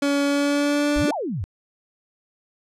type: tone with pitch glide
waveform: 30% pulse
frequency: 283.1 to 293.3 Hz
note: C#4 to D4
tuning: +37 to -2 cents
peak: -16 dBFS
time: 0.02-1.11 s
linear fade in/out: 5 ms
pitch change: +61 cents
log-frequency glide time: 0.25-0.96 s
type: exponential two-way sweep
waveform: sine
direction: up then down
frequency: 36.02 to 950 to 79.9 Hz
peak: -24 dBFS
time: 0.96-1.44 s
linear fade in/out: 0 ms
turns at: 1.13 s
effects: low-pass 9000 Hz 12 dB/octave